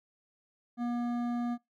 sine tone with hard clipping, 239.9 Hz, A#3, 50 cents sharp, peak -32 dBFS, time 0.77-1.58 s, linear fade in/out 50 ms, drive 11 dB, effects noise-tail reverb RT60 0.2 s tail -25 dB re dry

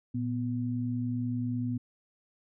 sine tone pair together, 116.66 / 246.9 Hz, A#2 / B3, +2 / 0 cents, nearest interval octave + minor second, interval 1298 cents, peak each -32 / -31 dBFS, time 0.14-1.78 s, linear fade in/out 10 ms, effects none

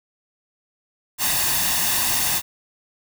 white noise with comb filter, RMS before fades -21 dBFS, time 1.18-2.42 s, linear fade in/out 50 ms, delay 1.1 ms, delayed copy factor +0.6, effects none

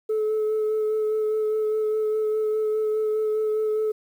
sine tone with vibrato, 431.6 Hz, A4, 33 cents flat, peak -19 dBFS, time 0.09-3.92 s, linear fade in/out 10 ms, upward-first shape sine, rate 4.9 Hz, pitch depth 14 cents each way, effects tanh soft clip ceiling -19 dBFS + 9-bit

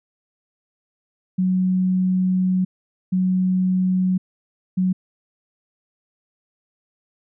sine tone bursts at uneven times, 185 Hz, F#3, in tune, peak -16 dBFS, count 3, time 1.38-2.65 / 3.12-4.18 / 4.77-4.93 s, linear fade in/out 10 ms, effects none

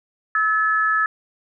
sine tone pair together, 1300 / 1720.7 Hz, E6 / A6, -24 / -39 cents, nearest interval perfect fourth, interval 485 cents, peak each -19 dBFS, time 0.35-1.06 s, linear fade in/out 2 ms, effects none

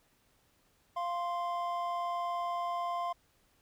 triangle tone pair together, 695.8 / 1046.5 Hz, F5 / C6, -7 / 0 cents, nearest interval perfect fifth, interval 707 cents, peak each -33 / -33 dBFS, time 0.96-3.13 s, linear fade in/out 10 ms, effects pink hiss -70 dBFS RMS until 3.61 s

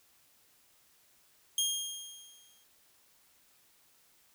20% pulse tone with exponential decay, 3235 Hz, G#7, 46 cents flat, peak -21 dBFS, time 1.58-2.64 s, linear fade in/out 2 ms, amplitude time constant 230 ms, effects white hiss -66 dBFS RMS until 4.34 s

